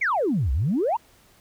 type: exponential two-way sweep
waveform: sine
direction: down then up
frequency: 2349 to 59.8 to 1003 Hz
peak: -19 dBFS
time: 0.01-0.97 s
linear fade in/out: 10 ms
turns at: 0.52 s
effects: tanh soft clip ceiling -15 dBFS + pink hiss -57 dBFS RMS until 1.4 s